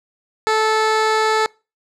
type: tone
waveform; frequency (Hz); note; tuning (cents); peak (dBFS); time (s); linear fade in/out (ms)
15% pulse; 436.8; A4; -13; -8; 0.47-1.46; 0
effects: noise-tail reverb RT60 0.3 s tail -25 dB re dry + low-pass 6000 Hz 12 dB/octave